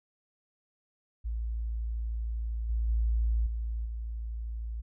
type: tone with level steps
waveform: sine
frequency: 56.4 Hz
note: A1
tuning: 44 cents sharp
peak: -30 / -26 / -24 / -30 / -33 dBFS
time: 1.24-4.82 s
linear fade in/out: 20 ms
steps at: 2.69 / 2.88 / 3.46 / 3.85 s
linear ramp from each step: 10 ms
effects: none